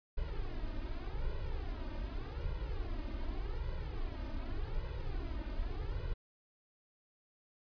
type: noise with flanger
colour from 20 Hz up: brown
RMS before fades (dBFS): -38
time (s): 0.17-6.14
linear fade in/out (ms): 10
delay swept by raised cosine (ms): 2 to 3.3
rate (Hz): 0.85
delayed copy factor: +0.9
effects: resampled to 11025 Hz